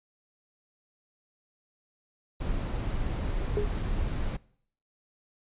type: noise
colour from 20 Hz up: brown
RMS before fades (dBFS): -30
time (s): 2.4-4.37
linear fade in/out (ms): 10
type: tone with exponential decay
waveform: sine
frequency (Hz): 415.3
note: G#4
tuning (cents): 0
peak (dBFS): -22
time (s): 3.57-3.77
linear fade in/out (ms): 0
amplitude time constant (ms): 43
effects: noise-tail reverb RT60 0.6 s tail -22 dB re dry + resampled to 8000 Hz